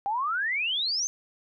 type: exponential sweep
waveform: sine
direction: up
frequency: 777 to 6400 Hz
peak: -25 dBFS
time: 0.06-1.07 s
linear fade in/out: 0 ms
effects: none